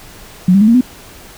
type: tone with pitch steps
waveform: sine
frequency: 182 / 197.33 / 213.9 / 232 / 251.5 Hz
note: F#3 / G3 / A3 / A#3 / B3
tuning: -28 / +12 / -49 / -8 / +32 cents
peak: -5 dBFS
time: 0.48-0.81 s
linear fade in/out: 5 ms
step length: 66 ms
effects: pink hiss -37 dBFS RMS until 1.37 s